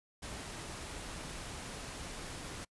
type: noise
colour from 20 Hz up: pink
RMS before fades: -44 dBFS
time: 0.22-2.65 s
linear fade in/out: 10 ms
effects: noise-tail reverb RT60 0.1 s tail -26 dB re dry + resampled to 24000 Hz